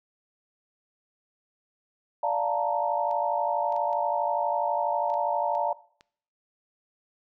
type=chord; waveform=sine; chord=Bb major seventh; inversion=first; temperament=equal with one note detuned; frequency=585.3 / 698.5 / 880 / 932.3 Hz; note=D5 / F5 / A5 / Bb5; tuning=-6 / 0 / 0 / 0 cents; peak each=-29 dBFS; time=2.23-5.73 s; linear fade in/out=5 ms
type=clicks; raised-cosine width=0.2 ms; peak=-33 dBFS; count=8; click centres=3.112 / 3.724 / 3.764 / 3.93 / 5.101 / 5.14 / 5.551 / 6.009 s
effects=noise-tail reverb RT60 0.6 s tail -21 dB re dry